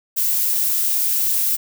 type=noise; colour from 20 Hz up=violet; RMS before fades=-19 dBFS; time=0.16-1.57 s; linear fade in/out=20 ms; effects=none